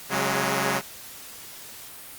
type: chord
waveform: 5% pulse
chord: C# suspended fourth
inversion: none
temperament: equal with one note detuned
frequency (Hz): 136.21 / 185 / 207.7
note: C#3 / F#3 / G#3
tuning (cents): -30 / 0 / 0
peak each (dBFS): -16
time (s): 0.09-0.82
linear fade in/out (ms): 50
effects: white hiss -42 dBFS RMS until 2.18 s + Opus 48 kbps